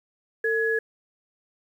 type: tone pair together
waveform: sine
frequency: 449.7 / 1684.2 Hz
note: A4 / G#6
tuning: +38 / +24 cents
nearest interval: octave + major seventh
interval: 2286 cents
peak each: -24 dBFS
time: 0.44-0.79 s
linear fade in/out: 5 ms
effects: 9-bit